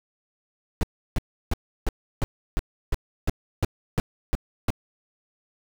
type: noise bursts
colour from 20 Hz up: brown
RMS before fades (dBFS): -21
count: 12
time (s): 0.81-4.704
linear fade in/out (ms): 0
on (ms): 22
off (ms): 330
effects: none